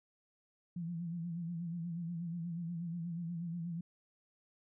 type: tone with vibrato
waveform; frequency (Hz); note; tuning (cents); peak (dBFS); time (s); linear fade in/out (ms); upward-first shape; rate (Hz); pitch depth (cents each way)
sine; 169.9; F3; -47; -37; 0.76-3.81; 5; sine; 8.3; 66
effects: none